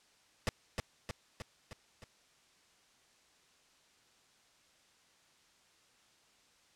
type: noise with echo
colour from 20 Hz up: pink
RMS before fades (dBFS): -31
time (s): 0.47-0.49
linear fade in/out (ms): 0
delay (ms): 310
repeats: 5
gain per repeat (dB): -4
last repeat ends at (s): 2.04
effects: white hiss -67 dBFS RMS until 6.75 s + low-pass 7000 Hz 12 dB/octave